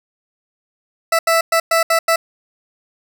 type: tone bursts at uneven times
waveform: 20% pulse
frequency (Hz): 660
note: E5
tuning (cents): +2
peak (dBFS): -7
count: 6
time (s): 1.12-1.19 / 1.27-1.41 / 1.52-1.6 / 1.71-1.83 / 1.9-1.99 / 2.08-2.16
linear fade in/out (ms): 5
effects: none